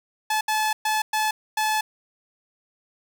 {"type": "tone bursts at uneven times", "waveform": "sawtooth", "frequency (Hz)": 863, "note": "A5", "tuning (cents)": -34, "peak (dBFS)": -17, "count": 5, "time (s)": [[0.3, 0.41], [0.48, 0.73], [0.85, 1.02], [1.13, 1.31], [1.57, 1.81]], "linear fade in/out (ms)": 5, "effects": ["8-bit"]}